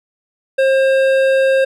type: tone with hard clipping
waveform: triangle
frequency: 534 Hz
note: C5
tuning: 35 cents sharp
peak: -12 dBFS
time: 0.58-1.65 s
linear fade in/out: 10 ms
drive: 15 dB
effects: none